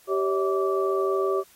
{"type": "tone cluster", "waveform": "sine", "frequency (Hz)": [388.1, 555, 641, 1160], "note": ["G4", "C#5", "E5", "D6"], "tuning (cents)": [-17, 2, -49, -22], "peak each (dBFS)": [-23, -30, -32, -29], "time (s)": [0.07, 1.44], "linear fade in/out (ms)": 50, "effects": ["white hiss -56 dBFS RMS until 1.55 s", "AAC 48 kbps"]}